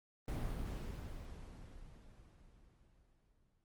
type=noise with exponential decay; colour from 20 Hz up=brown; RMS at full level=-37 dBFS; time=0.28-3.64 s; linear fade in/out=1 ms; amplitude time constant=730 ms; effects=Opus 32 kbps